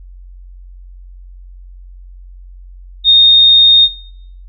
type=tone; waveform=sine; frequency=3689 Hz; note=A#7; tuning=19 cents flat; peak=-3 dBFS; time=3.04-3.89 s; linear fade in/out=50 ms; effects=noise-tail reverb RT60 0.6 s tail -19 dB re dry + added 45 Hz sine -32 dBFS peak until 4.48 s